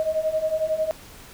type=beating tone pair; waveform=sine; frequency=622.3 / 633.3 Hz; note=D#5 / D#5; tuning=0 / +30 cents; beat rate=11 Hz; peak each=-26 / -23 dBFS; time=0-0.91 s; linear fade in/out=0 ms; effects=pink hiss -45 dBFS RMS until 1.33 s